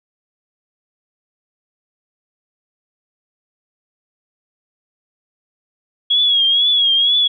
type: tone with vibrato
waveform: sine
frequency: 3318 Hz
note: G#7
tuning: 2 cents flat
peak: -11 dBFS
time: 6.1-7.28 s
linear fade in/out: 10 ms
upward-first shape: triangle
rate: 2.1 Hz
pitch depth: 81 cents each way
effects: none